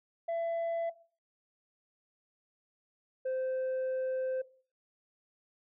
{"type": "tone pair in turn", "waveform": "sine", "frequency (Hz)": [670, 519], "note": ["E5", "C5"], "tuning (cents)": [28, -14], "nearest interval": "major third", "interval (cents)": 442, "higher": "first", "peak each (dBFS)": -28, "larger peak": "neither", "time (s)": [[0.28, 0.9], [3.25, 4.42]], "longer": "second", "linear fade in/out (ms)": 10, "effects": ["noise-tail reverb RT60 0.4 s tail -18 dB re dry", "tanh soft clip ceiling -30 dBFS"]}